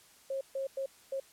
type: tone bursts at uneven times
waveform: sine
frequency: 540 Hz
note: C#5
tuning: 45 cents flat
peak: -32 dBFS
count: 4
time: 0.3-0.41 / 0.55-0.67 / 0.77-0.86 / 1.12-1.2 s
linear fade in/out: 5 ms
effects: white hiss -60 dBFS RMS until 1.32 s + low-pass 12000 Hz 12 dB/octave